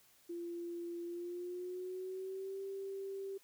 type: tone with pitch glide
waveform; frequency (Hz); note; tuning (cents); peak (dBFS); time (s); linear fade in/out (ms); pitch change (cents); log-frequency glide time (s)
sine; 343.6 to 390.2; F4 to G4; -28 to -8; -40; 0.29-3.38; 10; +220; 1.04-2.61
effects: white hiss -67 dBFS RMS until 3.43 s